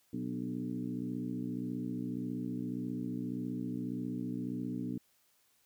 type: harmonic tone with a mistuned harmonic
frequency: 61.74 Hz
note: B1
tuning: in tune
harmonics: 2 / 3 / 4 / 5 / 6 / 7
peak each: -44 / -41 / -38 / -41 / -53 / -52 dBFS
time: 0.13-4.98 s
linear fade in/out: 5 ms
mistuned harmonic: 5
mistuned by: -39 cents
effects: white hiss -71 dBFS RMS until 5.65 s